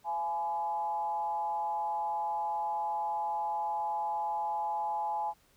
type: tone with frequency modulation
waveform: sine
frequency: 843 Hz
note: G#5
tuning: 26 cents sharp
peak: -30 dBFS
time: 0.04-5.34 s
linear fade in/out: 50 ms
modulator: 161 Hz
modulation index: 0.61
effects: pink hiss -66 dBFS RMS until 5.56 s